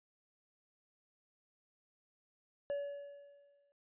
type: tone with exponential decay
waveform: triangle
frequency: 569 Hz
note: C#5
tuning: 45 cents sharp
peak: -31 dBFS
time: 2.7-3.72 s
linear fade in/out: 0 ms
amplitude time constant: 220 ms
effects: noise-tail reverb RT60 0.2 s tail -21 dB re dry + resampled to 8000 Hz

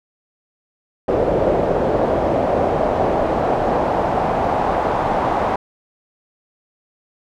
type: noise with band-pass filter sweep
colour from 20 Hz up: brown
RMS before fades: -18 dBFS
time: 1.08-5.56 s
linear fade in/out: 5 ms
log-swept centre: 530 to 850 Hz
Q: 2.4
effects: none

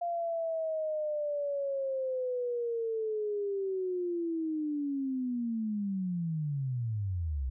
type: linear sweep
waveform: sine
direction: down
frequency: 695 to 61.3 Hz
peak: -30 dBFS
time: 0.01-7.5 s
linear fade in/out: 10 ms
effects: none

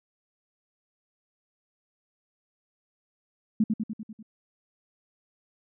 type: tone with echo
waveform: sine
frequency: 217.7 Hz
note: A3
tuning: 18 cents flat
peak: -18 dBFS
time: 3.6-3.64 s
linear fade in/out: 5 ms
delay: 98 ms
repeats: 6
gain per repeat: -4 dB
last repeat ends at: 4.228 s
effects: none

